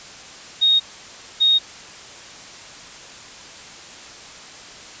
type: tone pair in turn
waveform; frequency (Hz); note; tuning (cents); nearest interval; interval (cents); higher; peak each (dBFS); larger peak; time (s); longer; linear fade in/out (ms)
sine; 3729 / 3729; A#7 / A#7; 0 / 0; unison; 0; neither; -12; neither; 0.61-0.8 / 1.4-1.59; neither; 20
effects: white hiss -39 dBFS RMS until 5 s + resampled to 16000 Hz